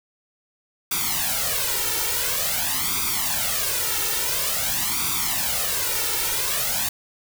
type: noise with flanger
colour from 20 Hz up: white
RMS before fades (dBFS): -24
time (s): 0.91-6.89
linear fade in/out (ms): 5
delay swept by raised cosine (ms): 0.84 to 2.24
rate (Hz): 0.48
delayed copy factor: +0.85
effects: none